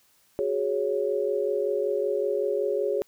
sine chord, F# suspended second, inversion none, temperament equal, 370 / 415.3 / 554.4 Hz, F#4 / G#4 / C#5, 0 / 0 / 0 cents, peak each -30 / -26 / -28 dBFS, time 0.39-3.02 s, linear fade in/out 0 ms, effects white hiss -63 dBFS RMS until 3.07 s

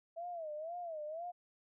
sine tone with vibrato, 652 Hz, E5, 19 cents flat, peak -40 dBFS, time 0.16-1.32 s, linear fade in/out 20 ms, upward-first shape sine, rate 2 Hz, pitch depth 150 cents each way, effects none

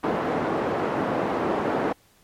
pink band-pass noise, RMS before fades -25 dBFS, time 0.03-1.93 s, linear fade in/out 10 ms, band 260 to 1000 Hz, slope 12 dB/octave, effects pink hiss -59 dBFS RMS until 2.23 s + MP3 64 kbps

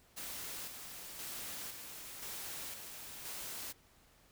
white noise with tremolo, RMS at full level -44 dBFS, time 0.16-3.73 s, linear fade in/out 20 ms, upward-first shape square, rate 0.97 Hz, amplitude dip 40%, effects pink hiss -66 dBFS RMS until 4.31 s

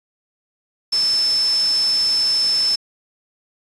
sine tone in noise, 5274 Hz, E8, in tune, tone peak -15 dBFS, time 0.92-2.76 s, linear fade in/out 10 ms, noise white, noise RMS -30 dBFS, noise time 0.92-2.76 s, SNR +12 dB, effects resampled to 24000 Hz

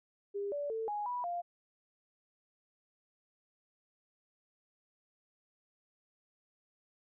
sine tone with pitch steps, 402.7 / 578 / 446.5 / 831 / 981 / 698 Hz, G4 / D5 / A4 / G#5 / B5 / F5, +47 / -28 / +25 / +1 / -12 / -1 cents, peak -34 dBFS, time 0.34-1.42 s, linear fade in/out 20 ms, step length 180 ms, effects none

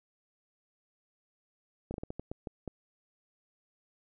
slowing click train, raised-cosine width 2 ms, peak -24 dBFS, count 9, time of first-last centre 1.91-2.677 s, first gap 31 ms, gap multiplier 1.31, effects none

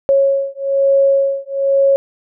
sine beating tone pair, 549 / 550.1 Hz, C#5 / C#5, -17 / -13 cents, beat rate 1.1 Hz, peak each -14 dBFS, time 0.09-1.96 s, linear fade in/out 0 ms, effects none

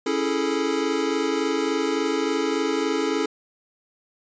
square chord, A major seventh, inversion first, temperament equal with one note detuned, 277.2 / 329.6 / 416.5 / 440 Hz, C#4 / E4 / G#4 / A4, 0 / 0 / +5 / 0 cents, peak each -28 dBFS, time 0.06-3.26 s, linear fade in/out 5 ms, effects resampled to 16000 Hz

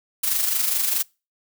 blue noise with amplitude modulation, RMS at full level -20 dBFS, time 0.23-1.03 s, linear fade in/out 10 ms, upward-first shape sine, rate 24.8 Hz, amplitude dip 50%, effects noise-tail reverb RT60 0.3 s tail -26 dB re dry

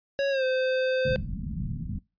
square tone with pitch glide, 554.4 to 517.3 Hz, C#5 to C5, 0 to -20 cents, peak -24 dBFS, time 0.19-1.16 s, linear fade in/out 0 ms, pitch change -120 cents, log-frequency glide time 0.3-0.44 s
white low-pass noise, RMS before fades -32 dBFS, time 1.05-1.99 s, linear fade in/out 5 ms, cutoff 210 Hz, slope 48 dB/octave
effects noise-tail reverb RT60 0.3 s tail -25 dB re dry + resampled to 11025 Hz

